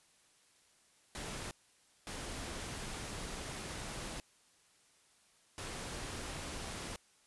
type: noise bursts at uneven times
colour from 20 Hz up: pink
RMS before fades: -43 dBFS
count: 3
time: 1.15-1.51 / 2.07-4.2 / 5.58-6.96 s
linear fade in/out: 0 ms
effects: white hiss -68 dBFS RMS until 7.26 s + resampled to 24000 Hz